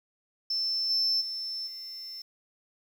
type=tone with level steps; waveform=sine; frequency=5310 Hz; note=E8; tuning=12 cents sharp; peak=-26 / -22 / -32 / -38 dBFS; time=0.5-2.22 s; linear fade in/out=5 ms; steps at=0.89 / 1.2 / 1.66 s; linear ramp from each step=20 ms; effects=tanh soft clip ceiling -21 dBFS + 9-bit